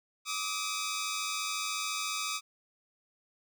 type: tone pair together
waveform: 10% pulse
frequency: 1171.9 / 1266 Hz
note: D6 / D#6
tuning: -4 / +30 cents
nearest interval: minor second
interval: 134 cents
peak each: -27 dBFS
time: 0.25-2.41 s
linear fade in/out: 50 ms
effects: none